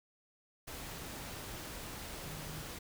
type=tone in noise; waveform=sine; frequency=155.56 Hz; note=D#3; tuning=in tune; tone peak=-47 dBFS; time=2.25-2.63 s; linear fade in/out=10 ms; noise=pink; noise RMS=-45 dBFS; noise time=0.67-2.79 s; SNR=-5 dB; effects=none